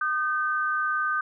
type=tone pair together; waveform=sine; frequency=1223.1 / 1541 Hz; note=D#6 / G6; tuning=-30 / -30 cents; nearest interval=major third; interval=400 cents; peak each=-26 dBFS; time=0.01-1.21 s; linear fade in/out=5 ms; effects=none